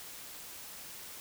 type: silence
effects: white hiss -47 dBFS RMS until 1.2 s